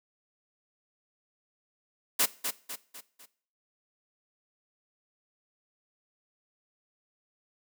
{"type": "noise with echo", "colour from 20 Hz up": "white", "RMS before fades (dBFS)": -24, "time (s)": [2.19, 2.26], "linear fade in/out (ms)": 10, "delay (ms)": 250, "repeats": 4, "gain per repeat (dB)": -7, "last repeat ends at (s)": 3.26, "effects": ["noise-tail reverb RT60 0.5 s tail -19 dB re dry", "high-pass 200 Hz 12 dB/octave"]}